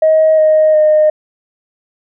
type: tone with pitch steps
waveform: sine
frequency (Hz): 631 / 622.3 / 613.7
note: D#5 / D#5 / D#5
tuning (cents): +24 / 0 / -24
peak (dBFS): -5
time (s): 0.02-1.1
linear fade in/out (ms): 5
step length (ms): 360
effects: tanh soft clip ceiling -2 dBFS

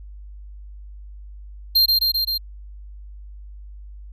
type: tone with echo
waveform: square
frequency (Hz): 4186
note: C8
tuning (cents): 0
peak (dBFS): -13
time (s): 1.75-1.86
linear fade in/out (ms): 10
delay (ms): 130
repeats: 4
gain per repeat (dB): -2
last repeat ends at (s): 2.38
effects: added 50 Hz sine -36 dBFS peak until 4.12 s

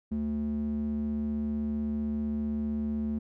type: tone with band-pass filter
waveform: square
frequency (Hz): 73.7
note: D2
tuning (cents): +7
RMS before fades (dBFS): -31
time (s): 0.11-3.19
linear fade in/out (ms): 10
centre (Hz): 200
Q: 4.8
effects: none

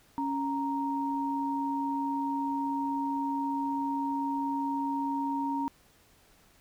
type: tone pair together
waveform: sine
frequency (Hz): 277.2 / 932.3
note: C#4 / A#5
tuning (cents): 0 / 0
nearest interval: octave + major sixth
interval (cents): 2100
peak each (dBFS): -31 / -31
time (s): 0.18-5.68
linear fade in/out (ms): 0
effects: pink hiss -62 dBFS RMS until 6.6 s

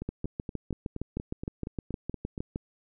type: two click trains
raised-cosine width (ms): 3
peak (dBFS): -19 / -22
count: 17 / 11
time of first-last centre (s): 0.09-2.559 / 0.02-2.378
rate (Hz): 6.48 / 4.24
effects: none

